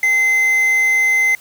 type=tone with quantisation; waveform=triangle; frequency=2062 Hz; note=C7; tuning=26 cents flat; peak=-10 dBFS; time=0.03-1.35 s; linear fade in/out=2 ms; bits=5; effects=white hiss -45 dBFS RMS until 1.4 s